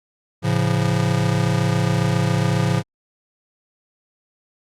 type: chord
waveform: square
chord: A augmented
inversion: none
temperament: just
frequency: 110 / 137.5 / 171.88 Hz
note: A2 / C#3 / E#3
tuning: 0 / -14 / -27 cents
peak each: -22 dBFS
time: 0.42-2.83 s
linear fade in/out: 50 ms
effects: low-pass 9000 Hz 12 dB/octave + Opus 48 kbps